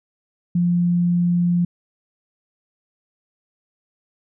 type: tone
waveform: sine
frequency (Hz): 174.61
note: F3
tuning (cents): 0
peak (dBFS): -15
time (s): 0.55-1.65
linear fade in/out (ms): 5
effects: none